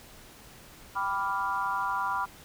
sine chord, G dominant seventh, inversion none, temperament equal, 784 / 987.8 / 1174.7 / 1396.9 Hz, G5 / B5 / D6 / F6, 0 / 0 / 0 / 0 cents, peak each -36 / -30 / -33 / -34 dBFS, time 0.95-2.26 s, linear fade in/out 20 ms, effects pink hiss -51 dBFS RMS until 2.44 s

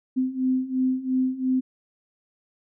sine beating tone pair, 256.5 / 259.4 Hz, C4 / C4, -34 / -15 cents, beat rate 2.9 Hz, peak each -26 / -23 dBFS, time 0.16-1.61 s, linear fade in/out 20 ms, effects none

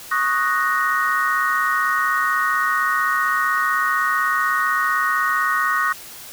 sine chord, D# minor seventh, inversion third, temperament equal, 1108.7 / 1244.5 / 1480 / 1864.7 Hz, C#6 / D#6 / F#6 / A#6, 0 / 0 / 0 / 0 cents, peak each -23 / -22 / -23 / -22 dBFS, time 0.11-5.93 s, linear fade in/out 10 ms, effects white hiss -38 dBFS RMS until 6.32 s

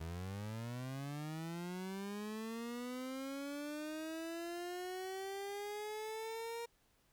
30% pulse linear sweep, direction up, 79 to 470 Hz, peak -39 dBFS, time 0-6.66 s, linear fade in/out 10 ms, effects pink hiss -74 dBFS RMS until 7.12 s

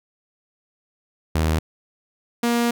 sawtooth tone pair in turn, 79.2 / 236.7 Hz, D#2 / A#3, +31 / +27 cents, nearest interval octave + perfect fifth, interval 1896 cents, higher second, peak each -14 dBFS, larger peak neither, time 1.35-1.59 / 2.43-2.71 s, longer second, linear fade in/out 5 ms, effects none

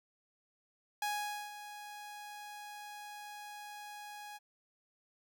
sawtooth tone with ADSR envelope, 830.6 Hz, G#5, in tune, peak -29 dBFS, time 1.02-4.39 s, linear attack 3 ms, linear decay 480 ms, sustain -13 dB, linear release 29 ms, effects none

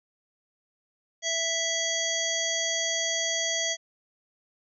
harmonic tone, 660 Hz, E5, 2 cents sharp, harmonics 1 / 3 / 5 / 7 / 9 / 10, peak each -34 / -32 / -31 / -36 / -32 / -33 dBFS, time 1.22-3.77 s, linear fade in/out 50 ms, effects none

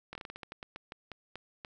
slowing click train, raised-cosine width 0.3 ms, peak -26 dBFS, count 15, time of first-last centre 0.13-1.648 s, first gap 22 ms, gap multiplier 1.22, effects none

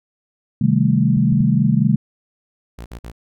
sine chord, A half-diminished seventh, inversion first, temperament equal, 130.81 / 155.56 / 196 / 220 Hz, C3 / Eb3 / G3 / A3, 0 / 0 / 0 / 0 cents, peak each -18 dBFS, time 0.61-1.96 s, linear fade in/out 5 ms
clicks, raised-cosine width 5 ms, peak -18 dBFS, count 3, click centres 1.168 / 1.324 / 1.407 s
sawtooth tone bursts, 58.27 Hz, A#1, in tune, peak -27 dBFS, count 3, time 2.78-3.118 s, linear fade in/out 10 ms, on 80 ms, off 49 ms
effects none

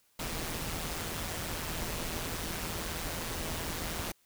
pink noise with amplitude modulation, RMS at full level -34 dBFS, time 0.19-4.12 s, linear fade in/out 5 ms, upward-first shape sine, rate 164 Hz, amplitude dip 55%, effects white hiss -69 dBFS RMS until 4.25 s

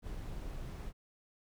brown noise, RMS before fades -42 dBFS, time 0.02-0.93 s, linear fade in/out 50 ms, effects none

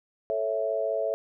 sine chord, A major, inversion none, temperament equal, 440 / 554.4 / 659.3 Hz, A4 / C#5 / E5, 0 / 0 / 0 cents, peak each -31 / -30 / -28 dBFS, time 0.3-1.14 s, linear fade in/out 0 ms, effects none

